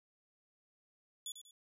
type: tone with echo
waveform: 20% pulse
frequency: 3434 Hz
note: A7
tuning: 43 cents flat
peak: -35 dBFS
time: 1.26-1.32 s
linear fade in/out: 2 ms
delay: 95 ms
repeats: 2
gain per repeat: -9 dB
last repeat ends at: 1.51 s
effects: none